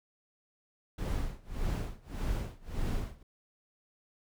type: noise with tremolo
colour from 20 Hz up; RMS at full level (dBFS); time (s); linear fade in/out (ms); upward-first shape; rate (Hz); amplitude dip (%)
brown; -31; 0.98-3.23; 5; sine; 1.7; 95
effects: none